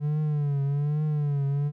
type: tone with vibrato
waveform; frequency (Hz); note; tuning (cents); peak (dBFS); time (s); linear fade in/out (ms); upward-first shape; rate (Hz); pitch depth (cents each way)
triangle; 145.9; D3; -11; -21; 0-1.72; 50; triangle; 1.2; 94
effects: none